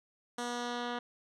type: tone with low-pass filter sweep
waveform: 10% pulse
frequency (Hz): 241.7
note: B3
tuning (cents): -37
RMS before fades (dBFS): -37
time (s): 0.38-0.99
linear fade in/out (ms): 5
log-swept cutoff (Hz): 8600 to 2900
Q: 1.3
effects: none